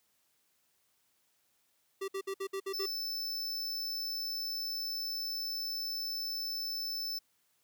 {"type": "tone bursts", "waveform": "square", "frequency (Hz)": 388.6, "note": "G4", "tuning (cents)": -15, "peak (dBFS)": -35, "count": 7, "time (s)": [2.01, 2.862], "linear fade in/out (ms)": 10, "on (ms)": 72, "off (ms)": 58}
{"type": "tone", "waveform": "square", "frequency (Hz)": 5280, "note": "E8", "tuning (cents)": 2, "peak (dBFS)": -35, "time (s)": [2.73, 7.19], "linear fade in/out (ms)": 10}
{"effects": ["white hiss -74 dBFS RMS until 7.63 s", "high-pass 60 Hz 12 dB/octave"]}